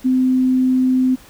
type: tone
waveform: sine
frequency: 257.2 Hz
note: C4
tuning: 30 cents flat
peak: -12 dBFS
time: 0.04-1.16 s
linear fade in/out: 20 ms
effects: pink hiss -45 dBFS RMS until 1.29 s